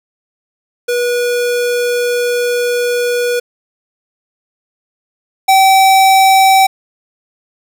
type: tone pair in turn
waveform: square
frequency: 485.1 / 770 Hz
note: B4 / G5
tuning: -31 / -31 cents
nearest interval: minor sixth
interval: 800 cents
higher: second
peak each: -13 / -6 dBFS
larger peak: second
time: 0.88-3.4 / 5.48-6.67 s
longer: first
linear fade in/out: 10 ms
effects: 7-bit